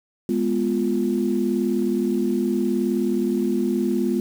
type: chord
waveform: sine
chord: F diminished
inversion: first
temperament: equal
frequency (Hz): 207.7 / 246.9 / 349.2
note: Ab3 / Cb4 / F4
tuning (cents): 0 / 0 / 0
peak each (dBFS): -23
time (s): 0.29-4.2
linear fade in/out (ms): 2
effects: tanh soft clip ceiling -9 dBFS + 7-bit